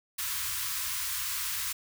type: band-stop noise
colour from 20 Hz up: white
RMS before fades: -33 dBFS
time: 0.18-1.73 s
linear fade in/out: 10 ms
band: 120 to 960 Hz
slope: 96 dB/octave
effects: none